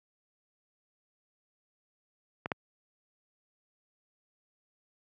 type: clicks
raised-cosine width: 0.5 ms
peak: -18 / -14 dBFS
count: 2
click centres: 2.459 / 2.518 s
effects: high-pass 100 Hz 12 dB/octave